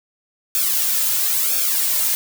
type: noise with flanger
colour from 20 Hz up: blue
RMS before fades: -19 dBFS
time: 0.55-2.15 s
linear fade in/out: 0 ms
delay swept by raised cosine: 0.99 to 2.69 ms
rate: 0.99 Hz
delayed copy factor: -0.95
effects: none